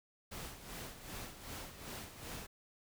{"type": "noise with tremolo", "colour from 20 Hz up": "pink", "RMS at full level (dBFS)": -45, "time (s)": [0.31, 2.47], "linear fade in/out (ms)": 10, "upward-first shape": "sine", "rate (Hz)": 2.6, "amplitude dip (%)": 65, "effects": []}